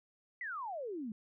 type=exponential sweep; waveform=sine; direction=down; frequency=2043 to 204.2 Hz; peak=-38 dBFS; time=0.41-1.12 s; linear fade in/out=2 ms; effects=none